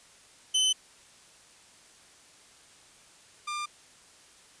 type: tone pair in turn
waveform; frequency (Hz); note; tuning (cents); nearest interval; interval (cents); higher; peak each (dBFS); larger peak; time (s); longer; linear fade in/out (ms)
sawtooth; 3041 / 1196.4; F#7 / D6; +47 / +32; octave + major third; 1615; first; -19 / -28; first; 0.54-0.73 / 3.47-3.66; neither; 10
effects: white hiss -56 dBFS RMS until 4.6 s + resampled to 22050 Hz